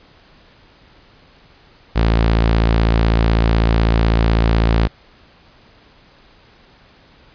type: tone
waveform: sawtooth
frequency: 56 Hz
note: A1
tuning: 31 cents sharp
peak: -8 dBFS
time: 1.95-4.88 s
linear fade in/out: 20 ms
effects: pink hiss -49 dBFS RMS until 7.34 s + resampled to 11025 Hz